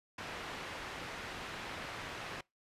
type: low-pass noise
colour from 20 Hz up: white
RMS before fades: -44 dBFS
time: 0.18-2.41 s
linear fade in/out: 5 ms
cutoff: 2300 Hz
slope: 12 dB/octave
effects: noise-tail reverb RT60 0.2 s tail -24 dB re dry + resampled to 32000 Hz